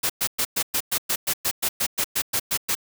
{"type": "noise bursts", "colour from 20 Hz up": "white", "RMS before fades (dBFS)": -23, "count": 16, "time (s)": [0.03, 2.752], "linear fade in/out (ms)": 10, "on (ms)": 67, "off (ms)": 110, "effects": []}